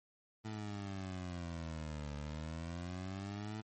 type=exponential two-way sweep; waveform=20% pulse; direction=down then up; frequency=110 to 72.3 to 110 Hz; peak=-36 dBFS; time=0.44-3.62 s; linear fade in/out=20 ms; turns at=2.14 s; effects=MP3 32 kbps